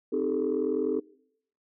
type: chord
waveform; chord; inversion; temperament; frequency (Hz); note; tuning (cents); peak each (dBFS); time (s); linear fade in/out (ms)
sine; A half-diminished seventh; first; equal with one note detuned; 261.6 / 311.1 / 400 / 440; C4 / Eb4 / G4 / A4; 0 / 0 / +35 / 0; -31 / -31 / -29 / -28; 0.12-1; 10
effects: noise-tail reverb RT60 0.7 s tail -23 dB re dry + tanh soft clip ceiling -18 dBFS